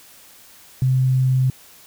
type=tone; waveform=sine; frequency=129.9 Hz; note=C3; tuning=12 cents flat; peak=-14 dBFS; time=0.82-1.5 s; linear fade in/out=2 ms; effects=white hiss -47 dBFS RMS until 1.86 s